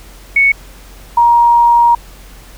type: tone pair in turn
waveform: sine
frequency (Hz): 2217 / 944.1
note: C#7 / A#5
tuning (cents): 0 / +22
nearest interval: octave + minor third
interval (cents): 1478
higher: first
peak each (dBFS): -6 / -5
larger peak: second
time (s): 0.36-0.52 / 1.17-1.95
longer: second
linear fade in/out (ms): 5
effects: added 45 Hz sine -35 dBFS peak until 2.57 s + pink hiss -40 dBFS RMS until 2.57 s